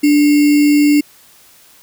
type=tone with sample-and-hold; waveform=sine; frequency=293.2 Hz; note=D4; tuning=3 cents flat; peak=-7 dBFS; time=0.03-1.01 s; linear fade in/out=10 ms; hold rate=2450 Hz; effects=white hiss -46 dBFS RMS until 1.82 s